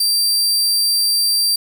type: tone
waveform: sawtooth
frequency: 4699 Hz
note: D8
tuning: in tune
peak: -11 dBFS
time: 0-1.56 s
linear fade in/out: 5 ms
effects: 7-bit